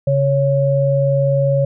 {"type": "tone pair together", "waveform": "sine", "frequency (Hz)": [138.59, 554.4], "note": ["C#3", "C#5"], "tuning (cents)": [0, 0], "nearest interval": "2 octaves", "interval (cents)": 2400, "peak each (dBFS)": -15, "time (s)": [0.07, 1.65], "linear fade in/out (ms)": 5, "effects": []}